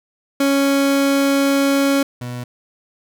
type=tone pair in turn; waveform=30% pulse; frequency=277.2 / 122.94 Hz; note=C#4 / B2; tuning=0 / -7 cents; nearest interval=octave + major second; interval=1407 cents; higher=first; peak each=-11 / -23 dBFS; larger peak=first; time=0.4-2.03 / 2.21-2.44 s; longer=first; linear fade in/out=5 ms; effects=none